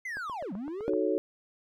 triangle linear two-way sweep, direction down then up, 2108 to 174.61 to 496.3 Hz, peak -32 dBFS, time 0.05-0.9 s, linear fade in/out 5 ms, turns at 0.53 s
click train, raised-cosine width 1 ms, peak -30 dBFS, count 7, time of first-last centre 0.17-0.935 s, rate 7.84 Hz
sine chord, D# half-diminished seventh, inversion none, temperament equal, 311.1 / 370 / 440 / 554.4 Hz, D#4 / F#4 / A4 / C#5, 0 / 0 / 0 / 0 cents, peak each -31 / -30 / -30 / -32 dBFS, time 0.88-1.18 s, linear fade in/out 0 ms
effects none

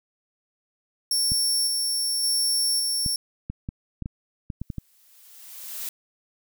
25% pulse tone with tremolo, 5460 Hz, F8, 40 cents flat, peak -16 dBFS, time 1.11-3.16 s, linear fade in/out 2 ms, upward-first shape square, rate 0.89 Hz, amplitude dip 25%
clicks, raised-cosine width 5 ms, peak -18 dBFS, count 10, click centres 1.319 / 3.062 / 3.5 / 3.689 / 4.023 / 4.059 / 4.502 / 4.616 / 4.702 / 4.783 s
blue noise with exponential growth, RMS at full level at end -31 dBFS, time 4.6-5.89 s, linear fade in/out 2 ms, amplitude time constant 280 ms
effects none

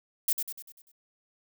violet noise with echo, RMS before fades -25 dBFS, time 0.28-0.33 s, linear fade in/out 5 ms, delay 98 ms, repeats 6, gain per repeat -6 dB, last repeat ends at 0.918 s, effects none

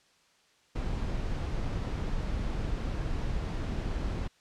brown noise, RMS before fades -32 dBFS, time 0.75-4.28 s, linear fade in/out 10 ms, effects white hiss -65 dBFS RMS until 4.4 s + low-pass 6000 Hz 12 dB/octave

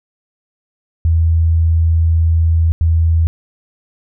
sine tone bursts at uneven times, 82 Hz, E2, 9 cents flat, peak -9 dBFS, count 2, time 1.05-2.72 / 2.81-3.27 s, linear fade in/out 0 ms, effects none

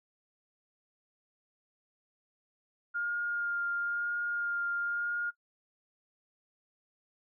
sine tone with vibrato, 1411 Hz, F6, 17 cents sharp, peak -30 dBFS, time 2.94-5.31 s, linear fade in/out 20 ms, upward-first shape sine, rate 1 Hz, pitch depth 13 cents each way, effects noise-tail reverb RT60 0.1 s tail -21 dB re dry

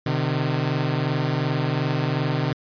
sawtooth tone pair together, 129.07 / 151.8 Hz, C3 / D#3, -23 / -42 cents, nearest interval minor third, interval 281 cents, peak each -20 dBFS, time 0.06-2.53 s, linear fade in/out 5 ms, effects resampled to 11025 Hz

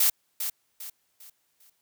blue noise with echo, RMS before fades -21 dBFS, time 0-0.1 s, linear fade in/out 5 ms, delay 400 ms, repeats 4, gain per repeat -9 dB, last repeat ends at 1.7 s, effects white hiss -72 dBFS RMS until 1.81 s + high-pass 60 Hz 12 dB/octave

